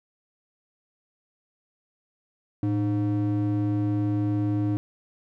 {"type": "ring-modulated tone", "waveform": "triangle", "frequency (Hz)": 207.1, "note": "G#3", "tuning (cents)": -5, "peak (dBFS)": -17, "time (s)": [2.63, 4.77], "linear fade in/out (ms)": 0, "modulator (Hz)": 96.8, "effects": []}